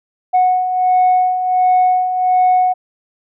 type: beating tone pair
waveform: sine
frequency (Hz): 734 / 735.4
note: F#5 / F#5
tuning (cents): -14 / -11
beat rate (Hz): 1.4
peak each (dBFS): -17 / -10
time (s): 0.33-2.74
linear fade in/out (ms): 20
effects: tanh soft clip ceiling -6 dBFS